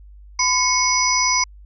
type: tone cluster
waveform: sine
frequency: 1013 / 2188 / 5010 / 5870 Hz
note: B5 / C#7 / D#8 / F#8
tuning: +44 / -23 / +11 / -15 cents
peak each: -21 dBFS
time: 0.39-1.44 s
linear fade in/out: 5 ms
effects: added 50 Hz sine -40 dBFS peak until 1.65 s